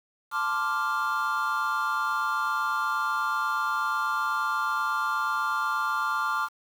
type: chord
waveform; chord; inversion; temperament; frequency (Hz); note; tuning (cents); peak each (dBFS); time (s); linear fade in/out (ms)
triangle; D minor seventh; second; equal; 880 / 1046.5 / 1174.7 / 1396.9; A5 / C6 / D6 / F6; 0 / 0 / 0 / 0; -32 / -31 / -27 / -27; 0.31-6.49; 50
effects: 8-bit